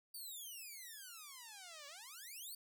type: exponential two-way sweep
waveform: 5% pulse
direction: down then up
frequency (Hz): 4699 to 554.4 to 4699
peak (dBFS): -40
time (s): 0.14-2.55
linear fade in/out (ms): 5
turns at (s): 1.87
effects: none